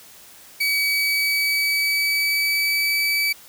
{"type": "tone with pitch glide", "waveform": "30% pulse", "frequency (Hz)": [2274, 2298], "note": ["C#7", "D7"], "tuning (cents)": [44, -38], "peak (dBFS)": -16, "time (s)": [0.6, 3.33], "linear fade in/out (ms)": 10, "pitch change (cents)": 18, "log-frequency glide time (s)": [0.77, 3], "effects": ["white hiss -46 dBFS RMS until 3.48 s"]}